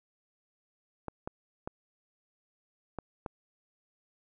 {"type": "clicks", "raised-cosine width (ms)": 1, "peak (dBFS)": -22, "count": 5, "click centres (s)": [1.083, 1.275, 1.675, 2.987, 3.262], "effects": []}